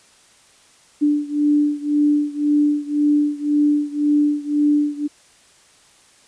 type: beating tone pair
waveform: sine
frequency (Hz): 293.7 / 295.6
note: D4 / D4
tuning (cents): 0 / +11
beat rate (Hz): 1.9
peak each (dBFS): -17 / -19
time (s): 1.01-5.08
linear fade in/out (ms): 20
effects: white hiss -52 dBFS RMS until 6.27 s + resampled to 22050 Hz